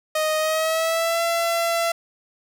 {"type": "tone with pitch glide", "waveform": "sawtooth", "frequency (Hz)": [622.3, 674.7], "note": ["D#5", "E5"], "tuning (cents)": [0, 40], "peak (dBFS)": -16, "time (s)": [0.15, 1.92], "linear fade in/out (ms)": 5, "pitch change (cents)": 140, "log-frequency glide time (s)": [0.38, 1.22], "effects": []}